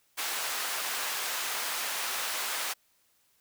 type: high-pass noise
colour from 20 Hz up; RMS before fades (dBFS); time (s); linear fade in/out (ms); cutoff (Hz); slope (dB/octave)
pink; -33; 0.17-2.74; 20; 940; 12
effects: white hiss -69 dBFS RMS until 3.4 s